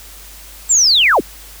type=linear sweep; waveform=sine; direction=down; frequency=7670 to 136 Hz; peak=-8 dBFS; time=0.69-1.21 s; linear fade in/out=20 ms; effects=added 50 Hz sine -39 dBFS peak until 1.6 s + white hiss -38 dBFS RMS until 1.6 s